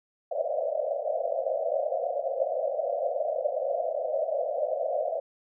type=band-pass noise; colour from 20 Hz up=pink; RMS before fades=-29 dBFS; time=0.31-5.2 s; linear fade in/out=5 ms; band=520 to 690 Hz; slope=96 dB/octave; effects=none